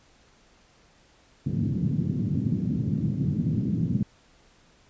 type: band-pass noise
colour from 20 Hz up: pink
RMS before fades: -26 dBFS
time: 1.46-4.03 s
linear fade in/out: 5 ms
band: 120 to 230 Hz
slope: 24 dB/octave
effects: pink hiss -59 dBFS RMS until 4.89 s + resampled to 16000 Hz